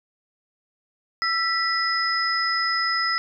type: tone cluster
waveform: sine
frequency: 1335 / 1958 / 5070 Hz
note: E6 / B6 / D#8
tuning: +22 / -15 / +32 cents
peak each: -25 dBFS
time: 1.22-3.18 s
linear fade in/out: 0 ms
effects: none